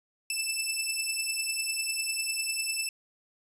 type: beating tone pair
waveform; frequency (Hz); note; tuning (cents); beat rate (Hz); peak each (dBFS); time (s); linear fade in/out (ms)
15% pulse; 2637 / 2647; E7 / E7; 0 / +7; 10; -25; 0.3-2.89; 2
effects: resampled to 32000 Hz